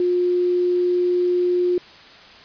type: tone with quantisation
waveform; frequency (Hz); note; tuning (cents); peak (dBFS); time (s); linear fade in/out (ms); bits
sine; 356.7; F4; +37; -16; 0-1.78; 2; 7
effects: white hiss -44 dBFS RMS until 2.44 s + resampled to 11025 Hz